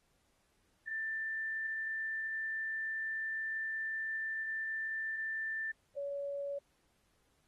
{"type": "tone pair in turn", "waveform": "sine", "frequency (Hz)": [1777, 564.1], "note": ["A6", "C#5"], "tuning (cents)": [17, 30], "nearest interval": "octave + minor sixth", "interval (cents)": 1987, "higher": "first", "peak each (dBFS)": [-35, -36], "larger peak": "first", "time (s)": [[0.87, 5.72], [5.96, 6.59]], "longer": "first", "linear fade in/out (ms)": 10, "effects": ["pink hiss -75 dBFS RMS until 7.47 s", "AAC 32 kbps"]}